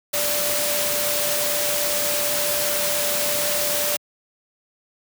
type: tone in noise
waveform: sine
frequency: 587.3 Hz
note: D5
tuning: in tune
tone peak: -27 dBFS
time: 0.13-3.97 s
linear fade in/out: 10 ms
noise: white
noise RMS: -23 dBFS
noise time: 0.13-3.97 s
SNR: -7 dB
effects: high-pass 100 Hz 12 dB/octave